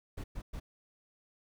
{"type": "noise bursts", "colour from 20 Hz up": "brown", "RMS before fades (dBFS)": -40, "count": 3, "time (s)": [0.17, 0.6], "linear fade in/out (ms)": 10, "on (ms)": 70, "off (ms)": 110, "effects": []}